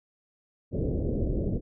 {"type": "low-pass noise", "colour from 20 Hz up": "pink", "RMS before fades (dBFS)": -28, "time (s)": [0.71, 1.61], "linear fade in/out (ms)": 50, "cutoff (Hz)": 540, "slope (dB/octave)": 48, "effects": []}